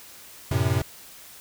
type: chord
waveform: square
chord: F# diminished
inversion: none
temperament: equal with one note detuned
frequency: 92.5 / 111.73 / 130.81 Hz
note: F#2 / A2 / C3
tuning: 0 / +27 / 0 cents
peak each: -26 dBFS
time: 0.51-0.82 s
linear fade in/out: 5 ms
effects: white hiss -46 dBFS RMS until 1.4 s